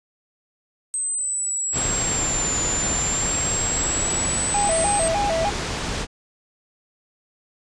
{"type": "linear two-way sweep", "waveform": "sine", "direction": "down then up", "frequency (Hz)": [8260, 7080, 8260], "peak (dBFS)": -22, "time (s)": [0.94, 5.08], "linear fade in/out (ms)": 0, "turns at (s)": 2.6}
{"type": "low-pass noise", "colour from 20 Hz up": "pink", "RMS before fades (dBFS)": -27, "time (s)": [1.72, 6.07], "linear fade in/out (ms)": 50, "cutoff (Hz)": 8200, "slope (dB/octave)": 24}
{"type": "tone with vibrato", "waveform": "triangle", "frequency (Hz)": 731, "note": "F#5", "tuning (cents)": -21, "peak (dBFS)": -18, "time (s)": [4.54, 5.5], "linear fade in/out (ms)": 5, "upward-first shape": "square", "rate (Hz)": 3.3, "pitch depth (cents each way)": 190}
{"effects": ["resampled to 22050 Hz"]}